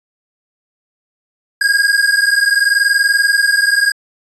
square tone pair together, 1619 / 1639.7 Hz, G#6 / G#6, -45 / -23 cents, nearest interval unison, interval 22 cents, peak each -14 dBFS, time 1.61-3.92 s, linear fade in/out 5 ms, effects resampled to 24000 Hz

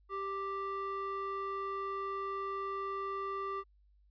square tone with band-pass filter, 392 Hz, G4, in tune, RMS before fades -38 dBFS, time 0.09-3.64 s, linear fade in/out 50 ms, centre 940 Hz, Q 8.3, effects added 50 Hz sine -63 dBFS peak until 4.1 s + resampled to 11025 Hz

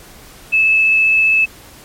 sine tone with vibrato, 2611 Hz, E7, 17 cents flat, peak -9 dBFS, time 0.52-1.46 s, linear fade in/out 20 ms, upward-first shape triangle, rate 15 Hz, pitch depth 8 cents each way, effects pink hiss -40 dBFS RMS until 1.84 s + MP3 64 kbps

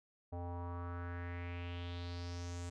square tone with low-pass filter sweep, 87.31 Hz, F2, in tune, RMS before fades -43 dBFS, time 0.32-2.7 s, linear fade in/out 10 ms, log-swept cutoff 720 to 7800 Hz, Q 3.6, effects none

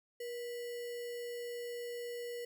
sine tone with sample-and-hold, 478.1 Hz, A#4, 44 cents sharp, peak -39 dBFS, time 0.2-2.45 s, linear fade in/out 5 ms, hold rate 2450 Hz, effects none

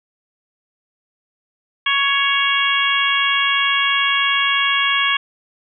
harmonic tone with a mistuned harmonic, 557 Hz, C#5, 8 cents sharp, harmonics 2 / 3 / 4 / 5 / 6, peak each -21 / -21 / -21 / -21 / -21 dBFS, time 1.86-5.17 s, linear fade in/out 5 ms, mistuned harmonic 6, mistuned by -24 cents, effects none

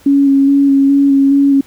sine tone with vibrato, 277.2 Hz, C#4, in tune, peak -6 dBFS, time 0.06-1.61 s, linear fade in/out 5 ms, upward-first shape square, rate 2.4 Hz, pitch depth 15 cents each way, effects pink hiss -45 dBFS RMS until 1.66 s

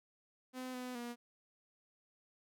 sawtooth tone with pitch steps, 255.5 / 251 / 239.3 Hz, C4 / B3 / A#3, -41 / +28 / +46 cents, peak -38 dBFS, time 0.53-1.16 s, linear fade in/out 50 ms, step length 210 ms, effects none

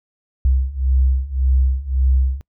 sine beating tone pair, 64.3 / 66.1 Hz, C2 / C2, -30 / +18 cents, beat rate 1.8 Hz, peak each -18 / -16 dBFS, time 0.45-2.41 s, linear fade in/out 0 ms, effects noise-tail reverb RT60 0.1 s tail -26 dB re dry

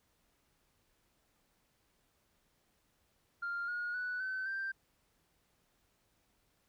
sine tone with pitch steps, 1396.9 / 1438.7 / 1481.7 / 1526 / 1571.6 Hz, F6 / F#6 / F#6 / G6 / G6, 0 / -49 / +2 / -47 / +4 cents, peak -34 dBFS, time 3.42-4.72 s, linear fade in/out 10 ms, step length 260 ms, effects tanh soft clip ceiling -32 dBFS + pink hiss -75 dBFS RMS until 6.68 s

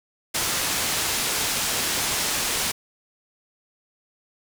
white low-pass noise, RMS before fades -25 dBFS, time 0.34-2.72 s, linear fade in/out 10 ms, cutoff 9200 Hz, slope 12 dB/octave, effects none

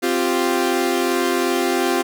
sawtooth chord, C suspended fourth, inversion none, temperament equal, 261.6 / 349.2 / 392 Hz, C4 / F4 / G4, 0 / 0 / 0 cents, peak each -19 / -16 / -19 dBFS, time 0.02-2.03 s, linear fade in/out 20 ms, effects none

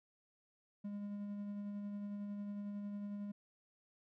triangle tone with tremolo, 204 Hz, G#3, 31 cents flat, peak -38 dBFS, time 0.84-3.32 s, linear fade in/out 10 ms, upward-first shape sine, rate 11 Hz, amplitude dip 25%, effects none

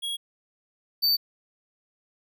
square tone pair in turn, 3311 / 4573 Hz, G#7 / D8, -6 / -47 cents, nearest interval tritone, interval 559 cents, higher second, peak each -29 / -20 dBFS, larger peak second, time 0.02-0.17 / 1.02-1.17 s, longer neither, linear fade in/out 20 ms, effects none

